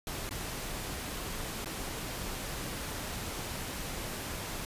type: noise with dropouts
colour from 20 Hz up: pink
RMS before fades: -38 dBFS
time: 0.07-4.65 s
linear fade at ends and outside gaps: 1 ms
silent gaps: 0.292-0.309 / 1.646-1.658 s
effects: resampled to 32000 Hz